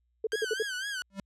sine tone bursts, 440 Hz, A4, in tune, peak -25 dBFS, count 5, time 0.24-0.626 s, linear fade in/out 5 ms, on 30 ms, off 59 ms
sawtooth tone with vibrato, 1568 Hz, G6, in tune, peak -29 dBFS, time 0.32-1.02 s, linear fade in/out 0 ms, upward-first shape sine, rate 4 Hz, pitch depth 110 cents each way
square tone with exponential growth, 195.7 Hz, G3, 3 cents flat, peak -32 dBFS, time 1.1-1.2 s, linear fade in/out 2 ms, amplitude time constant 20 ms
effects added 60 Hz sine -70 dBFS peak until 1.25 s + low-pass 9000 Hz 12 dB/octave

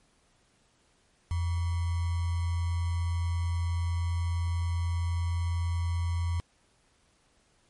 sine tone with sample-and-hold, 85.4 Hz, F2, 38 cents flat, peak -26 dBFS, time 1.31-6.4 s, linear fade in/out 0 ms, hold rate 1050 Hz, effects pink hiss -67 dBFS RMS until 7.69 s + MP3 48 kbps

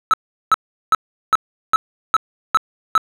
triangle tone bursts, 1307 Hz, E6, 15 cents flat, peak -7 dBFS, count 8, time 0.11-2.978 s, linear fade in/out 0 ms, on 26 ms, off 380 ms, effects none

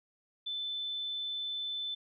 sine tone, 3520 Hz, A7, in tune, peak -34 dBFS, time 0.46-1.95 s, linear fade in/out 10 ms, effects none

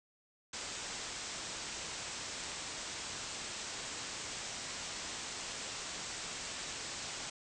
white low-pass noise, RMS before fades -43 dBFS, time 0.53-7.3 s, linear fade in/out 5 ms, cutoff 8200 Hz, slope 96 dB/octave, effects none

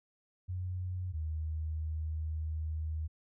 sine tone pair in turn, 91 / 78.49 Hz, F#2 / D#2, -28 / +16 cents, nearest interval minor third, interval 256 cents, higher first, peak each -34 / -33 dBFS, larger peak second, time 0.48-1.13 / 1.13-3.08 s, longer second, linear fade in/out 20 ms, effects none

